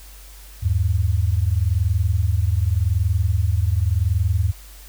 sine tone pair together, 80.3 / 101.17 Hz, E2 / G#2, -45 / -45 cents, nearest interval major third, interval 400 cents, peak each -19 dBFS, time 0.62-4.52 s, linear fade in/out 20 ms, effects added 49 Hz sine -40 dBFS peak until 4.88 s + white hiss -46 dBFS RMS until 4.88 s

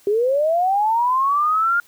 sine linear sweep, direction up, 392 to 1421 Hz, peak -15 dBFS, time 0.07-1.8 s, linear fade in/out 2 ms, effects white hiss -53 dBFS RMS until 1.87 s

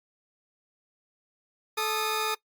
15% pulse tone pair together, 435.4 / 1231.5 Hz, A4 / D#6, -18 / -18 cents, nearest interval octave + tritone, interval 1800 cents, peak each -23 dBFS, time 1.77-2.35 s, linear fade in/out 10 ms, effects noise-tail reverb RT60 0.1 s tail -20 dB re dry + Opus 48 kbps

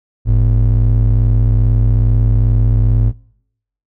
triangle ring-modulated tone, 79.2 Hz, D#2, 31 cents sharp, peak -3 dBFS, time 0.25-3.13 s, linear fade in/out 50 ms, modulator 31.2 Hz, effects noise-tail reverb RT60 0.8 s tail -26 dB re dry

